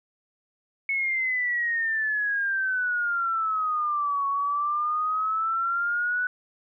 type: exponential two-way sweep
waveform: sine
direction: down then up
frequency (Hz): 2207 to 1110 to 1491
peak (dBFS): -23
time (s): 0.89-6.27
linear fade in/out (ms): 2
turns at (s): 4.27
effects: none